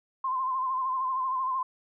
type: tone with vibrato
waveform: sine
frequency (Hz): 1041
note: C6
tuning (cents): -9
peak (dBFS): -26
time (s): 0.24-1.63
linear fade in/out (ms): 5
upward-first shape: sine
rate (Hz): 13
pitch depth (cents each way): 51
effects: none